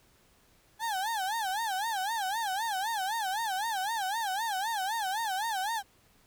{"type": "tone with vibrato", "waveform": "35% pulse", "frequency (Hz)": 830.6, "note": "G#5", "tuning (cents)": 0, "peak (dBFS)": -28, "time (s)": [0.79, 5.83], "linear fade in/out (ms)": 50, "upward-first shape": "sine", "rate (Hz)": 3.9, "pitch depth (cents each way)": 190, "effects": ["pink hiss -64 dBFS RMS until 6.26 s"]}